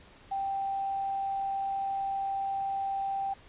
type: tone with quantisation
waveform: sine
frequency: 784 Hz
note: G5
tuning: in tune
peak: -29 dBFS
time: 0.31-3.34 s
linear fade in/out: 10 ms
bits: 9
effects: pink hiss -55 dBFS RMS until 3.48 s + resampled to 8000 Hz